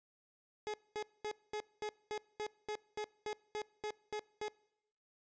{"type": "tone bursts", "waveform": "30% pulse", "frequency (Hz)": 423.1, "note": "G#4", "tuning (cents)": 32, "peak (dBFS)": -35, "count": 14, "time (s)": [0.67, 4.482], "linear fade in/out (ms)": 0, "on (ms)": 68, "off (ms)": 220, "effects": ["noise-tail reverb RT60 0.8 s tail -23 dB re dry", "resampled to 16000 Hz"]}